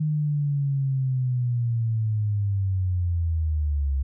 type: linear sweep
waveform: sine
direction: down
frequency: 154.3 to 66.5 Hz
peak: -21 dBFS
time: 0-4.03 s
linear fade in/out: 10 ms
effects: none